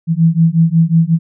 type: beating tone pair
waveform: sine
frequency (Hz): 161.9 / 167.4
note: E3 / E3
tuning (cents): -31 / +27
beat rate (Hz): 5.5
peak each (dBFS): -11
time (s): 0.07-1.19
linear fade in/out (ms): 50
effects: none